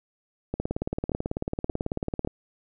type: two click trains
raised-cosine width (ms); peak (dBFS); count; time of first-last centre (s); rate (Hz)
2; -15 / -14; 4 / 31; 0.54-2.274 / 0.6-2.248; 1.73 / 18.2
effects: none